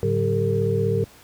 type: tone cluster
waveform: sine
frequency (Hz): 106.3 / 142.2 / 186.4 / 399 / 455.1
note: G#2 / C#3 / F#3 / G4 / A#4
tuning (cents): +41 / +45 / +13 / +31 / -42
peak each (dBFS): -23 / -28 / -28 / -26 / -23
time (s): 0.03-1.04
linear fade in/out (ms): 0
effects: pink hiss -49 dBFS RMS until 1.23 s + high-pass 60 Hz 12 dB/octave